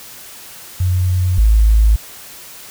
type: tone pair in turn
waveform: sine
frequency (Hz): 91 / 53.96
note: F#2 / A1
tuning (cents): -28 / -33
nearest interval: major sixth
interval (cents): 905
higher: first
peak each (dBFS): -12 / -7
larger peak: second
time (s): 0.8-1.38 / 1.38-1.96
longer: neither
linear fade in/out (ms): 5
effects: white hiss -36 dBFS RMS until 2.7 s